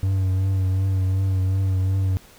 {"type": "tone with vibrato", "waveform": "triangle", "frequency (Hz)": 95, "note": "F#2", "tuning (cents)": 46, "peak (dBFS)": -16, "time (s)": [0.03, 2.17], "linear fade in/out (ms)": 0, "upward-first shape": "triangle", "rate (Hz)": 2.7, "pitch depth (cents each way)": 35, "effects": ["pink hiss -49 dBFS RMS until 2.38 s"]}